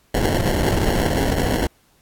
pink noise with sample-and-hold, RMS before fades -19 dBFS, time 0.14-1.67 s, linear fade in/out 5 ms, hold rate 1225 Hz, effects pink hiss -59 dBFS RMS until 2.01 s + AAC 64 kbps

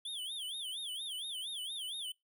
square tone with vibrato, 3322 Hz, G#7, in tune, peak -39 dBFS, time 0.05-2.12 s, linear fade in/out 5 ms, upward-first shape sine, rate 4.3 Hz, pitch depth 200 cents each way, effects noise-tail reverb RT60 0.2 s tail -24 dB re dry

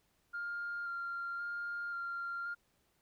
sine tone with vibrato, 1396.9 Hz, F6, in tune, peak -36 dBFS, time 0.33-2.55 s, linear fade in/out 20 ms, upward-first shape square, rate 0.94 Hz, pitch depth 12 cents each way, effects tanh soft clip ceiling -33 dBFS + pink hiss -75 dBFS RMS until 3.01 s

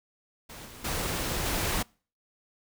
pink noise with level steps, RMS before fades -44 / -46 / -31 / -29 dBFS, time 0.49-1.83 s, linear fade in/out 10 ms, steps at 0.65 / 0.84 / 1.45 s, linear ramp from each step 10 ms, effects noise-tail reverb RT60 0.4 s tail -26 dB re dry

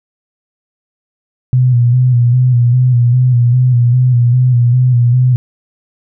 sine tone with vibrato, 123.47 Hz, B2, in tune, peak -6 dBFS, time 1.53-5.36 s, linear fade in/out 0 ms, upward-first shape square, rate 2.5 Hz, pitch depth 45 cents each way, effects none

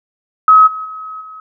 sine tone with level steps, 1277 Hz, D#6, 45 cents sharp, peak -3 / -21 / -25 / -30 dBFS, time 0.48-1.4 s, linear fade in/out 2 ms, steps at 0.66 / 0.84 / 1.2 s, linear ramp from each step 20 ms, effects none

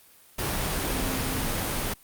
sine tone in noise, 261.6 Hz, C4, in tune, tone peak -35 dBFS, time 0.9-1.49 s, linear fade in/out 10 ms, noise pink, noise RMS -28 dBFS, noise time 0.38-1.94 s, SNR -10 dB, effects white hiss -55 dBFS RMS until 2.03 s + Opus 32 kbps

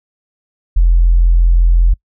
sine tone, 42.73 Hz, F1, 37 cents flat, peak -5 dBFS, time 0.76-1.94 s, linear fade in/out 10 ms, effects noise-tail reverb RT60 0.1 s tail -25 dB re dry + tanh soft clip ceiling -1 dBFS

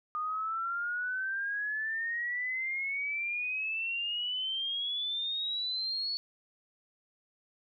sine exponential sweep, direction up, 1221 to 4435 Hz, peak -31 dBFS, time 0.15-6.17 s, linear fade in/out 0 ms, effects none

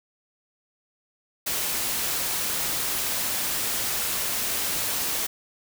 white noise, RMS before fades -27 dBFS, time 1.46-5.27 s, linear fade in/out 10 ms, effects none

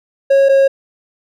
triangle tone pair in turn, 548 / 544.5 Hz, C#5 / C#5, -20 / -31 cents, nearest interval unison, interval 11 cents, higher first, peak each -5 dBFS, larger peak neither, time 0.3-0.49 / 0.49-0.68 s, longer neither, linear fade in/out 10 ms, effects none

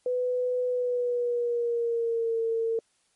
sine tone with pitch glide, 498.4 to 454.4 Hz, B4 to A#4, +16 to -44 cents, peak -24 dBFS, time 0.06-2.79 s, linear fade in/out 2 ms, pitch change -160 cents, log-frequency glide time 0.67-2.39 s, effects white hiss -69 dBFS RMS until 3.15 s + MP3 48 kbps

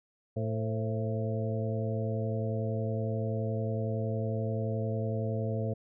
harmonic tone with a mistuned harmonic, 111.1 Hz, A2, 17 cents sharp, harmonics 1 / 2 / 3 / 4 / 5 / 6, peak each -31 / -37 / -45 / -38 / -38 / -41 dBFS, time 0.36-5.74 s, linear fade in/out 10 ms, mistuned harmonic 5, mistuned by -66 cents, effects none

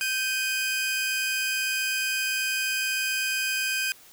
sawtooth tone pair together, 1562.3 / 2490 Hz, G6 / D#7, -6 / +1 cents, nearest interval minor sixth, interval 807 cents, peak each -25 / -24 dBFS, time 0.01-3.92 s, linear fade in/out 0 ms, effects white hiss -52 dBFS RMS until 4.12 s

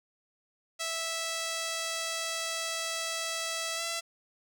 5% pulse tone with pitch glide, 657 to 669.6 Hz, E5 to E5, -6 to +27 cents, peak -20 dBFS, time 0.79-4.01 s, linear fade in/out 20 ms, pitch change +33 cents, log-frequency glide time 3.76-3.82 s, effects none

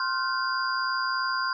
sine tone cluster, 1051 / 1406 / 1529 / 4819 Hz, C6 / F6 / G6 / D8, +7 / +11 / -44 / +44 cents, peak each -28 / -31 / -32 / -33 dBFS, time 0-1.53 s, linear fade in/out 2 ms, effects none

